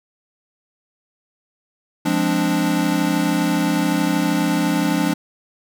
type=chord; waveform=square; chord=D half-diminished seventh; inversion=first; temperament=equal; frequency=174.61 / 207.7 / 261.6 / 293.7 Hz; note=F3 / Ab3 / C4 / D4; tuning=0 / 0 / 0 / 0 cents; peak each=-23 / -25 / -25 / -21 dBFS; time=2.05-5.14 s; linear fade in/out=10 ms; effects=none